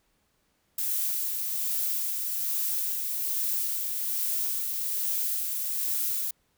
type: noise with tremolo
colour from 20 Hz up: violet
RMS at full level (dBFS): -28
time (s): 0.78-6.31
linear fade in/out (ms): 5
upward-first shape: sine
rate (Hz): 1.2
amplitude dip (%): 30
effects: pink hiss -71 dBFS RMS until 6.57 s